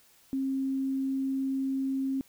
sine tone, 268.1 Hz, C4, 42 cents sharp, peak -27 dBFS, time 0.33-2.21 s, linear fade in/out 0 ms, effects white hiss -61 dBFS RMS until 2.28 s

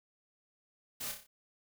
white noise with echo, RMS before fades -40 dBFS, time 1-1.12 s, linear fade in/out 10 ms, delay 30 ms, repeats 5, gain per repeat -5 dB, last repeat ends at 1.27 s, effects none

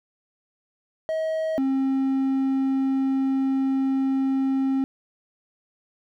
triangle tone pair in turn, 637 / 267.8 Hz, D#5 / C4, +41 / +40 cents, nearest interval octave + minor third, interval 1501 cents, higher first, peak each -21 / -18 dBFS, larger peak second, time 1.09-1.58 / 1.58-4.84 s, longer second, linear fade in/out 0 ms, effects none

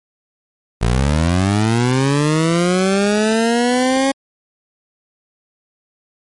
20% pulse linear sweep, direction up, 54.1 to 274 Hz, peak -8 dBFS, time 0.81-4.12 s, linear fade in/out 10 ms, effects MP3 48 kbps

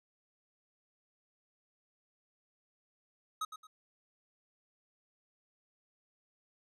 square tone with echo, 1268 Hz, D#6, 32 cents sharp, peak -34 dBFS, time 3.41-3.45 s, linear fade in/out 5 ms, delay 110 ms, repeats 2, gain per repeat -10 dB, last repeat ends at 3.67 s, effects low-pass 10000 Hz 12 dB/octave

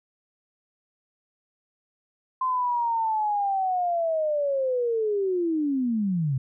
sine linear sweep, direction down, 1040 to 125.2 Hz, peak -22 dBFS, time 2.41-6.38 s, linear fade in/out 5 ms, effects none

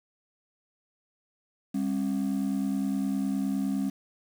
triangle ring-modulated tone, 234.3 Hz, A#3, 9 cents sharp, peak -20 dBFS, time 1.74-3.9 s, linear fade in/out 10 ms, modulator 34.9 Hz, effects tanh soft clip ceiling -18 dBFS + 8-bit

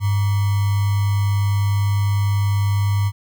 sine tone with sample-and-hold, 100.5 Hz, G2, 44 cents sharp, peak -15 dBFS, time 0-3.12 s, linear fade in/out 50 ms, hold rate 1050 Hz, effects none

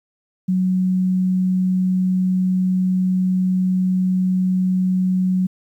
sine tone, 185 Hz, F#3, in tune, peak -15 dBFS, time 0.48-5.47 s, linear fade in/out 10 ms, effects 9-bit

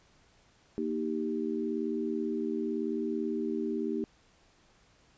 sine chord, Eb major, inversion second, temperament equal, 233.1 / 311.1 / 392 Hz, Bb3 / Eb4 / G4, 0 / 0 / 0 cents, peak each -34 dBFS, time 0.78-4.04 s, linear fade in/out 0 ms, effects pink hiss -64 dBFS RMS until 5.17 s + resampled to 16000 Hz

